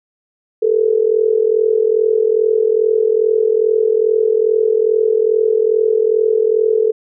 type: tone with amplitude modulation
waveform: sine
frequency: 440 Hz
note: A4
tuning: in tune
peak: -7 dBFS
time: 0.62-6.92 s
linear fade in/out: 10 ms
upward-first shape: sine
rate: 42.4 Hz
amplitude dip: 85%
effects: none